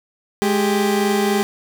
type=tone pair together; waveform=30% pulse; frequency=209.5 / 395.5 Hz; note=G#3 / G4; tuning=+15 / +15 cents; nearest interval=major seventh; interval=1100 cents; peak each=-16 dBFS; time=0.42-1.43 s; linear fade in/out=0 ms; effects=none